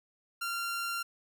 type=tone; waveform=sawtooth; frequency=1382 Hz; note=F6; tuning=19 cents flat; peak=-29 dBFS; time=0.41-1.03 s; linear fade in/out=10 ms; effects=none